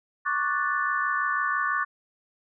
sine chord, D major seventh, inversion third, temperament equal, 1108.7 / 1174.7 / 1480 / 1760 Hz, C#6 / D6 / F#6 / A6, 0 / 0 / 0 / 0 cents, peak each -29 dBFS, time 0.25-1.85 s, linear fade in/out 20 ms, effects none

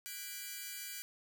5% pulse chord, G# half-diminished seventh, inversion third, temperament equal with one note detuned, 1480 / 1635.5 / 1975.5 / 2349 Hz, F#6 / G#6 / B6 / D7, 0 / -27 / 0 / 0 cents, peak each -38 / -39 / -40 / -36 dBFS, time 0.06-1.02 s, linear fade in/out 0 ms, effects none

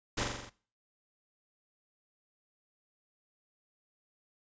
pink noise with echo, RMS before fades -32 dBFS, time 0.17-0.24 s, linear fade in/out 10 ms, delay 43 ms, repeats 6, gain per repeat -3 dB, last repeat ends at 0.498 s, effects noise-tail reverb RT60 0.4 s tail -19 dB re dry + resampled to 16000 Hz

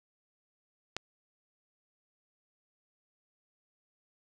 click, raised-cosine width 0.2 ms, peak -16 dBFS, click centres 0.966 s, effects none

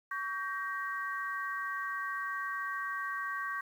sine chord, G diminished, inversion second, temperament just, 1128.9 / 1568 / 1881.6 Hz, Db6 / G6 / Bb6, +31 / 0 / +16 cents, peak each -37 / -38 / -40 dBFS, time 0.11-3.61 s, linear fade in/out 5 ms, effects 10-bit

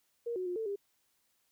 sine tone with pitch steps, 470.4 / 368.1 / 356.7 / 445 / 401.3 Hz, A#4 / F#4 / F4 / A4 / G4, +16 / -9 / +37 / +20 / +41 cents, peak -33 dBFS, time 0.26-0.76 s, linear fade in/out 10 ms, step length 100 ms, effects white hiss -75 dBFS RMS until 1.51 s

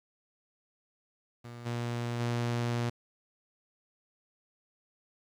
sawtooth tone with level steps, 119.3 Hz, A#2, 41 cents sharp, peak -39 / -28 / -25 dBFS, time 1.44-2.9 s, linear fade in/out 10 ms, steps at 1.65 / 2.19 s, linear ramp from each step 20 ms, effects low-pass 7000 Hz 12 dB/octave + 10-bit

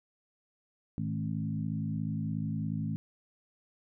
harmonic tone with a mistuned harmonic, 54 Hz, A1, 32 cents flat, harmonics 2 / 3 / 4 / 5, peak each -37 / -34 / -36 / -41 dBFS, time 0.98-2.96 s, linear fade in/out 0 ms, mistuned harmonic 3, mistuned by -31 cents, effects none

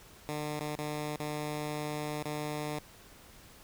10% pulse tone with dropouts, 150 Hz, D3, 37 cents sharp, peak -26 dBFS, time 0.29-2.79 s, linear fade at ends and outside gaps 0 ms, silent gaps 0.591-0.606 / 0.755-0.788 / 1.161-1.199 / 2.225-2.256 s, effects pink hiss -55 dBFS RMS until 3.63 s

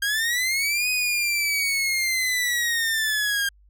sawtooth linear two-way sweep, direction up then down, 1601 to 2507 to 1601 Hz, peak -18 dBFS, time 0.02-3.49 s, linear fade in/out 5 ms, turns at 0.89 s, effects added 50 Hz sine -52 dBFS peak until 3.69 s

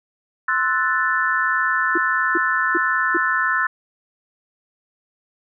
sine chord, F# half-diminished seventh, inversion second, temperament equal, 1046.5 / 1318.5 / 1480 / 1760 Hz, C6 / E6 / F#6 / A6, 0 / 0 / 0 / 0 cents, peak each -25 / -23 / -22 / -21 dBFS, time 0.48-3.67 s, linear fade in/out 5 ms
sine tone bursts, 341.4 Hz, F4, 39 cents flat, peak -18 dBFS, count 4, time 1.95-3.172 s, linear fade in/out 5 ms, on 28 ms, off 370 ms
effects none

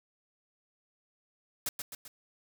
white noise with echo, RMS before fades -33 dBFS, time 1.66-1.69 s, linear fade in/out 2 ms, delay 130 ms, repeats 3, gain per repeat -5 dB, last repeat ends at 2.08 s, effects none

